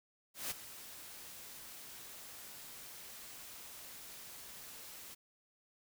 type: noise with ADSR envelope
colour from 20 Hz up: white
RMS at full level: -38 dBFS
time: 0.34-5.15 s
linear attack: 170 ms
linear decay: 16 ms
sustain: -13 dB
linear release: 14 ms
effects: none